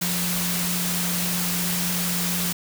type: tone in noise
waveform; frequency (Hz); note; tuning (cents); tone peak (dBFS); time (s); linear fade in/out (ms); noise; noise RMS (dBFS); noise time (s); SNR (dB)
sine; 176.6; F3; +20; -27; 0.01-2.53; 10; white; -26; 0.01-2.53; -4
effects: none